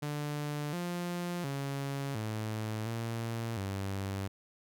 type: tone with pitch steps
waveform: sawtooth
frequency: 147.5 / 175.4 / 138.9 / 108.9 / 114.9 / 97.7 Hz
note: D3 / F3 / C#3 / A2 / A#2 / G2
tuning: +8 / +8 / +4 / -17 / -25 / -5 cents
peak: -30 dBFS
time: 0.02-4.28 s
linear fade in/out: 10 ms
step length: 710 ms
effects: none